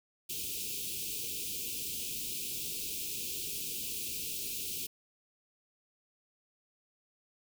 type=band-stop noise; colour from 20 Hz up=white; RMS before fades=-38 dBFS; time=0.29-4.87 s; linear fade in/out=10 ms; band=480 to 2400 Hz; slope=96 dB/octave; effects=none